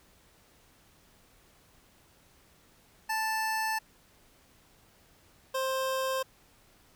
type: tone pair in turn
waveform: 25% pulse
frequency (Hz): 880 / 526.4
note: A5 / C5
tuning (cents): 0 / +10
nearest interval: major sixth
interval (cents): 890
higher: first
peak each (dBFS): -25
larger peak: neither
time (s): 3.09-3.79 / 5.54-6.23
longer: first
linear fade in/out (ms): 10
effects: pink hiss -62 dBFS RMS until 6.95 s